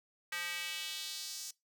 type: tone with high-pass filter sweep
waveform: square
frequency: 174.61 Hz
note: F3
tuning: in tune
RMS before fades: -41 dBFS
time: 0.32-1.51 s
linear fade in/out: 5 ms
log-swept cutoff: 1800 to 6000 Hz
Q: 2
effects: noise-tail reverb RT60 0.2 s tail -22 dB re dry